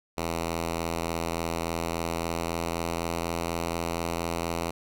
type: tone with pitch glide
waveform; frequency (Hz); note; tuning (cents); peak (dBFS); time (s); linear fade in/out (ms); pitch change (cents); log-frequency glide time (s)
5% pulse; 83.4 to 84.22; E2 to E2; +21 to +38; -17; 0.17-4.71; 10; +17; 1.66-3.43
effects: none